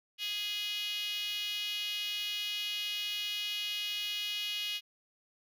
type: tone with high-pass filter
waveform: 5% pulse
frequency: 415.3 Hz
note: G#4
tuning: in tune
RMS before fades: -36 dBFS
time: 0.18-4.81 s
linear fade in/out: 50 ms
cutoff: 2900 Hz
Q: 4.4
effects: none